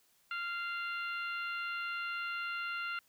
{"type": "harmonic tone", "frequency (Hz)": 694, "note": "F5", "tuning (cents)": -11, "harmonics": [2, 3, 4, 5, 6], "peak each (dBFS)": [-37, -45, -42, -55, -53], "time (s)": [0.31, 2.99], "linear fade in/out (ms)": 2, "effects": ["white hiss -70 dBFS RMS until 3.08 s"]}